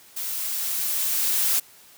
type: noise with level ramp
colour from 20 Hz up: blue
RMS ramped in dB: -30 to -21 dBFS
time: 0.16-1.6 s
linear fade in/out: 10 ms
effects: white hiss -51 dBFS RMS until 1.97 s + high-pass 80 Hz 12 dB/octave